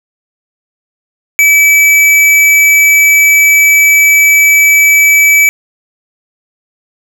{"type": "tone", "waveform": "square", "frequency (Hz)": 2300, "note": "D7", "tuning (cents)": -37, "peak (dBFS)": -4, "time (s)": [1.39, 5.49], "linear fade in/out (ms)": 0, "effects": []}